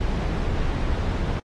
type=noise; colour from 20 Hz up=brown; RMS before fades=-24 dBFS; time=0-1.4 s; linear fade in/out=10 ms; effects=low-pass 5000 Hz 12 dB/octave + AAC 32 kbps